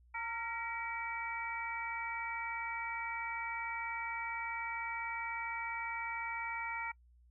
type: harmonic tone with a mistuned harmonic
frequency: 459.3 Hz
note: A#4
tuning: 26 cents flat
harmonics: 2 / 3 / 4 / 5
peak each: -41 / -44 / -46 / -41 dBFS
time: 0.14-6.92 s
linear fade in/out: 10 ms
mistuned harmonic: 4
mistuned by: +61 cents
effects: noise-tail reverb RT60 0.1 s tail -25 dB re dry + added 60 Hz sine -61 dBFS peak until 7.3 s